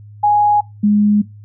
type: tone pair in turn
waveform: sine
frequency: 830.6 / 207.7 Hz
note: G#5 / G#3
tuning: 0 / 0 cents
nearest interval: 2 octaves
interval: 2400 cents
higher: first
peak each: -9 / -9 dBFS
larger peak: neither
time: 0.23-0.61 / 0.83-1.22 s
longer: second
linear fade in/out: 10 ms
effects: noise-tail reverb RT60 0.2 s tail -19 dB re dry + added 104 Hz sine -35 dBFS peak until 1.44 s